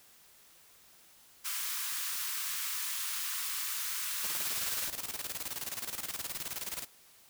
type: high-pass noise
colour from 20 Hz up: white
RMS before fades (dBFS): -36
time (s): 1.44-4.89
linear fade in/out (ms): 20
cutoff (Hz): 1000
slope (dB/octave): 48
type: noise with tremolo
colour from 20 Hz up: white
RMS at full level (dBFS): -37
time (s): 4.19-6.87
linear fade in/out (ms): 50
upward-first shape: square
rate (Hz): 19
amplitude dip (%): 70
effects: white hiss -60 dBFS RMS until 7.29 s